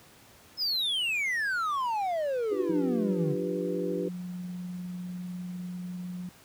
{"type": "exponential sweep", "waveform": "triangle", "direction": "down", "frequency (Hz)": [5260, 138.59], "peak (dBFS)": -25, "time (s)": [0.57, 3.36], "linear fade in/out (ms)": 50}
{"type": "chord", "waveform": "sine", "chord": "G dominant seventh", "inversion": "second", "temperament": "equal with one note detuned", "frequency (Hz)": [297.4, 349.2, 392, 493.9], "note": ["D4", "F4", "G4", "B4"], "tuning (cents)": [22, 0, 0, 0], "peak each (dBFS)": [-35, -36, -33, -34], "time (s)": [2.51, 4.09], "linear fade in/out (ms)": 10}
{"type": "tone with tremolo", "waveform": "sine", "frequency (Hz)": 179.4, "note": "F3", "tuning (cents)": 47, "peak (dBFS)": -33, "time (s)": [2.69, 6.29], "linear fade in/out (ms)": 2, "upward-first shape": "sine", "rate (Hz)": 20, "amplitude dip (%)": 25}
{"effects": ["pink hiss -55 dBFS RMS until 6.44 s", "high-pass 80 Hz 12 dB/octave"]}